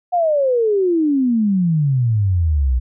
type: exponential sweep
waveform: sine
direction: down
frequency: 730 to 59.3 Hz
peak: -13 dBFS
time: 0.12-2.8 s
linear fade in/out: 20 ms
effects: none